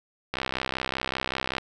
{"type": "click train", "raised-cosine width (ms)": 0.3, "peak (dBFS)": -11, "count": 82, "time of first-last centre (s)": [0.34, 1.582], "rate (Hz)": 65.2, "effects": []}